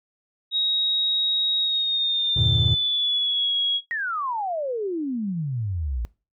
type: tone with pitch glide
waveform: sine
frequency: 3788 to 3317 Hz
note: A#7 to G#7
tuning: +27 to -3 cents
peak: -20 dBFS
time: 0.51-3.81 s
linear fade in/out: 50 ms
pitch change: -230 cents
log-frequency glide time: 1.58-3.54 s
type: chord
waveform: triangle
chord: E half-diminished seventh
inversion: none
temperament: just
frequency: 82.41 / 98.89 / 118.67 / 148.33 Hz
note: E2 / G2 / Bb2 / D3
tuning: 0 / +16 / +31 / +18 cents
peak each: -23 / -23 / -20 / -25 dBFS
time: 2.36-2.75 s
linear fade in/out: 10 ms
type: exponential sweep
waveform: sine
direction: down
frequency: 1912 to 54.7 Hz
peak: -24 dBFS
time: 3.91-6.05 s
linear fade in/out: 0 ms
effects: noise-tail reverb RT60 0.3 s tail -21 dB re dry + tanh soft clip ceiling -5 dBFS